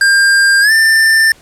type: tone with pitch glide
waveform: square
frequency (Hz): 1600 to 1785.6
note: G6 to A6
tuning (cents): +35 to +25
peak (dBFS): -7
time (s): 0.01-1.32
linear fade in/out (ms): 2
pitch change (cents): +190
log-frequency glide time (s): 0.61-0.72
effects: pink hiss -44 dBFS RMS until 1.41 s + low-pass 11000 Hz 12 dB/octave